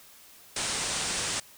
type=low-pass noise; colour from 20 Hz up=white; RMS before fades=-31 dBFS; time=0.56-1.4 s; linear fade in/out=5 ms; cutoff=9400 Hz; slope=96 dB/octave; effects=white hiss -53 dBFS RMS until 1.57 s